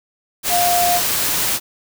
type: tone in noise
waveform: sine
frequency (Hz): 705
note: F5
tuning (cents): +16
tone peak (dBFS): -15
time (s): 0.49-1.01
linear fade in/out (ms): 50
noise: white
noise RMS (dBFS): -19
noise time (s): 0.43-1.6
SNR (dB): +1
effects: none